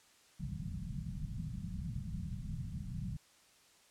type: low-pass noise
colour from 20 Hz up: white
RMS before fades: -41 dBFS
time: 0.39-3.17 s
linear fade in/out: 10 ms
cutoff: 190 Hz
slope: 48 dB/octave
effects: white hiss -65 dBFS RMS until 3.9 s + low-pass 9000 Hz 12 dB/octave